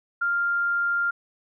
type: tone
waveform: sine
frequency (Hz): 1396.9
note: F6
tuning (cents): 0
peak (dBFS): -21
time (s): 0.21-1.11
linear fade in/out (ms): 10
effects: none